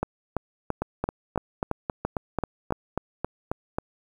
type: two click trains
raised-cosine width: 1 ms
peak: -12 / -11 dBFS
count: 12 / 9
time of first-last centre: 0.82-3.785 / 0.03-2.724 s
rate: 3.71 / 2.97 Hz
effects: 8-bit